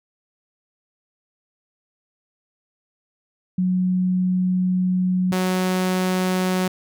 sine / sawtooth tone pair in turn, 183.3 / 184.68 Hz, F#3 / F#3, -16 / -3 cents, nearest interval unison, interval 13 cents, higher second, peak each -17 / -15 dBFS, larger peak second, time 3.58-5.32 / 5.32-6.68 s, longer first, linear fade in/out 5 ms, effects none

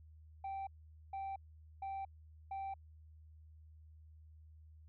sine tone bursts, 780 Hz, G5, 9 cents flat, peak -37 dBFS, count 4, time 0.44-2.74 s, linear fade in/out 5 ms, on 230 ms, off 460 ms, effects tanh soft clip ceiling -39 dBFS + added 78 Hz sine -56 dBFS peak until 4.88 s

